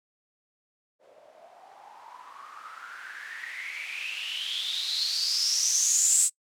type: noise with low-pass filter sweep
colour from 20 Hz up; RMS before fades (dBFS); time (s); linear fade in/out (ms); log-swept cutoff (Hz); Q
violet; -30; 0.99-6.3; 50; 540 to 8100; 9.1
effects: noise-tail reverb RT60 0.1 s tail -23 dB re dry